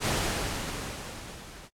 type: noise with level ramp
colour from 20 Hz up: pink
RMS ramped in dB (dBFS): -26 to -48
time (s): 0-1.7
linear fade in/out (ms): 50
effects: low-pass 10000 Hz 12 dB/octave + AAC 64 kbps